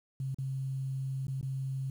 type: tone with dropouts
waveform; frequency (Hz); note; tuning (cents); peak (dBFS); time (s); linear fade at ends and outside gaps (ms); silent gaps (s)
sine; 133.7; C3; +38; -32; 0.2-1.9; 2; 0.345-0.385 / 1.269-1.281 / 1.412-1.428
effects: 10-bit